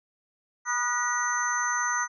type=tone cluster; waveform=sine; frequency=973 / 1228 / 1465 / 1920 / 6170 Hz; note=B5 / D#6 / F#6 / B6 / G8; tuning=-26 / -23 / -18 / -49 / -28 cents; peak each=-31 dBFS; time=0.65-2.08 s; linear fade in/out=50 ms; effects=none